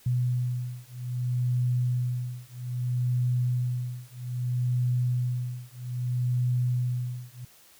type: beating tone pair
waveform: sine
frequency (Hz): 123.47 / 124.09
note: B2 / B2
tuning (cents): 0 / +9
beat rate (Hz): 0.62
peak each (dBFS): -28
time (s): 0.06-7.45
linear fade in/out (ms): 5
effects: white hiss -56 dBFS RMS until 7.79 s